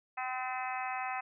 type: harmonic tone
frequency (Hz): 255.9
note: C4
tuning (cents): -38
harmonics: 3 / 4 / 5 / 6 / 7 / 8 / 9 / 10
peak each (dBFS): -37 / -42 / -42 / -47 / -46 / -44 / -53 / -43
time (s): 0.17-1.21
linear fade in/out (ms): 10
effects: none